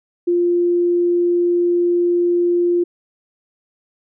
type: tone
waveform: sine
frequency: 349.2 Hz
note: F4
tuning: in tune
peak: -13 dBFS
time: 0.27-2.84 s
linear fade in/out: 10 ms
effects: none